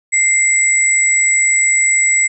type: tone pair together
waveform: sine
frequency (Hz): 2093 / 7843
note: C7 / B8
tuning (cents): 0 / -13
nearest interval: octave + major seventh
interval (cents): 2287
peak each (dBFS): -13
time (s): 0.12-2.28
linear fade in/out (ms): 20
effects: none